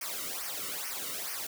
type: noise with flanger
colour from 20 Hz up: white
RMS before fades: -37 dBFS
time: 0.01-1.47 s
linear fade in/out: 5 ms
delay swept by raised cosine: 0.26 to 1.23 ms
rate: 2.3 Hz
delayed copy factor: -0.85
effects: none